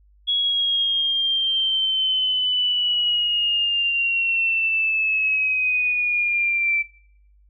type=linear sweep; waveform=sine; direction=down; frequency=3344 to 2328 Hz; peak=-18 dBFS; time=0.27-6.83 s; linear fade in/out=20 ms; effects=noise-tail reverb RT60 0.7 s tail -22 dB re dry + added 50 Hz sine -52 dBFS peak until 7.49 s